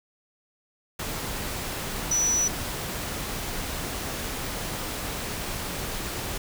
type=tone in noise; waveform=sine; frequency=5920 Hz; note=F#8; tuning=in tune; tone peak=-21 dBFS; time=2.11-2.48 s; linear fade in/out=5 ms; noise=pink; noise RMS=-32 dBFS; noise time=0.99-6.38 s; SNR=+8 dB; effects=none